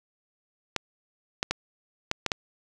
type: clicks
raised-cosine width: 0.2 ms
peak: -8 dBFS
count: 6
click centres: 0.763 / 1.429 / 1.51 / 2.114 / 2.263 / 2.318 s
effects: none

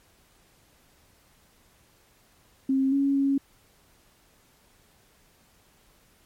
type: tone with pitch steps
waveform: sine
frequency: 267.5 / 277.4 / 275.6 Hz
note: C4 / C#4 / C#4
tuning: +38 / +1 / -10 cents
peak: -20 dBFS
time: 2.69-3.38 s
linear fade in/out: 5 ms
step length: 230 ms
effects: pink hiss -61 dBFS RMS until 6.25 s + MP3 64 kbps

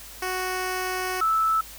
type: tone pair in turn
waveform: 10% pulse / sine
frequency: 369.9 / 1312.5 Hz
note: F#4 / E6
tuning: 0 / -8 cents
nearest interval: octave + minor seventh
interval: 2192 cents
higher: second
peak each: -18 / -19 dBFS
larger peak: first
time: 0.22-1.21 / 1.21-1.61 s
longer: first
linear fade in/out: 5 ms
effects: added 50 Hz sine -48 dBFS peak until 1.78 s + white hiss -43 dBFS RMS until 1.78 s

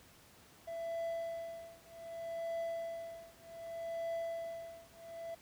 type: tone with tremolo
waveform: triangle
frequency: 667 Hz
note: E5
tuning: 20 cents sharp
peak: -33 dBFS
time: 0.67-5.35 s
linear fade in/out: 10 ms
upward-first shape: triangle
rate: 0.65 Hz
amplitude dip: 100%
effects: pink hiss -61 dBFS RMS until 5.41 s + high-pass 60 Hz 12 dB/octave

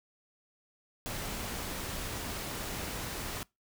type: noise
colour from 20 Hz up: pink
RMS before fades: -38 dBFS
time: 1.06-3.43 s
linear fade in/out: 0 ms
effects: noise-tail reverb RT60 0.2 s tail -23 dB re dry

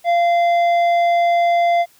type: tone with tanh clipping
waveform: sine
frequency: 690 Hz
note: F5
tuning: 21 cents flat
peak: -14 dBFS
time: 0.04-1.86 s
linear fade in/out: 50 ms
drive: 9 dB
effects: white hiss -53 dBFS RMS until 1.99 s

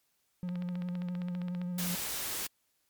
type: tone with vibrato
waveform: triangle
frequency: 178.1 Hz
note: F3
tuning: 34 cents sharp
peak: -31 dBFS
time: 0.43-1.95 s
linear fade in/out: 0 ms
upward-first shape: sine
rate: 12 Hz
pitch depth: 24 cents each way
type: click train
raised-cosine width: 0.3 ms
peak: -31 dBFS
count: 18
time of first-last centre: 0.49-1.616 s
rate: 15.1 Hz
type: noise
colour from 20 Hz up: white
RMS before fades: -36 dBFS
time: 1.78-2.47 s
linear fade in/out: 5 ms
effects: white hiss -75 dBFS RMS until 2.89 s + MP3 96 kbps

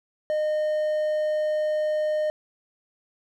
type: tone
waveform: triangle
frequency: 612 Hz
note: D#5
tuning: 29 cents flat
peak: -20 dBFS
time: 0.3-2.3 s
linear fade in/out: 0 ms
effects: none

